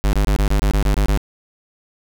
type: tone bursts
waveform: square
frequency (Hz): 50.4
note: G1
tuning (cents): +49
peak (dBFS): -14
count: 10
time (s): 0.04-1.175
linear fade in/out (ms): 0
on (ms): 91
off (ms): 25
effects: none